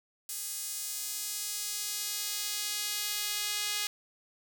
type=tone with high-pass filter sweep; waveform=sawtooth; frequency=415.4 Hz; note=G#4; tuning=in tune; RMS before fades=-35 dBFS; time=0.29-3.87 s; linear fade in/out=2 ms; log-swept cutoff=8000 to 3000 Hz; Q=0.88; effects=none